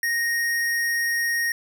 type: tone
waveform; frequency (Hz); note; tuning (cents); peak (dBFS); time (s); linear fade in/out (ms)
square; 1864.7; A#6; 0; -22; 0.03-1.52; 2
effects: none